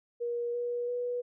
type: tone with pitch steps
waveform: sine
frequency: 476.1 / 482.2 / 488.4 Hz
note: A#4 / B4 / B4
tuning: +37 / -41 / -19 cents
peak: -30 dBFS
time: 0.2-1.22 s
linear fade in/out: 20 ms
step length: 340 ms
effects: none